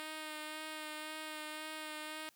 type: tone with vibrato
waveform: 5% pulse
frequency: 309 Hz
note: D#4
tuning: 12 cents flat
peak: -31 dBFS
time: 0-2.29 s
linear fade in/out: 0 ms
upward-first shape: sine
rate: 1.9 Hz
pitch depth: 17 cents each way
effects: white hiss -69 dBFS RMS until 2.35 s + high-pass 100 Hz 12 dB/octave